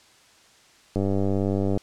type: click train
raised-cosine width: 2 ms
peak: -12 dBFS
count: 81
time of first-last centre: 0.96-1.775 s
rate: 98.2 Hz
effects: white hiss -55 dBFS RMS until 1.82 s + low-pass 7000 Hz 12 dB/octave